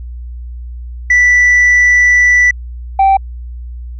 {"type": "tone pair in turn", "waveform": "sine", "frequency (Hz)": [1970, 778.2], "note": ["B6", "G5"], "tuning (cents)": [-5, -13], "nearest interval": "octave + major third", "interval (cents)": 1608, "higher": "first", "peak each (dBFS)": -3, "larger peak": "neither", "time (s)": [[1.1, 2.51], [2.99, 3.17]], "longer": "first", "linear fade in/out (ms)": 5, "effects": ["tanh soft clip ceiling -4 dBFS", "added 60 Hz sine -23 dBFS peak until 3.99 s"]}